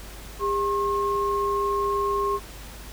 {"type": "tone pair together", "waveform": "sine", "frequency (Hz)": [403, 1076], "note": ["G4", "C6"], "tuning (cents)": [48, 48], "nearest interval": "octave + perfect fourth", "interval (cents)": 1700, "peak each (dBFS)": [-25, -24], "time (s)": [0.39, 2.4], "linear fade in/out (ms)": 50, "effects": ["added 50 Hz sine -40 dBFS peak until 2.92 s", "pink hiss -43 dBFS RMS until 2.92 s"]}